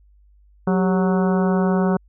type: harmonic tone with a mistuned harmonic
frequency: 185 Hz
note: F#3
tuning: in tune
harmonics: 1 / 2 / 3 / 4 / 5 / 6 / 7 / 8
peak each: -17 / -23 / -27 / -29 / -31 / -33 / -34 / -35 dBFS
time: 0.67-1.97 s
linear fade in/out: 5 ms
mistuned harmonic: 2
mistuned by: +100 cents
effects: added 50 Hz sine -50 dBFS peak until 2.08 s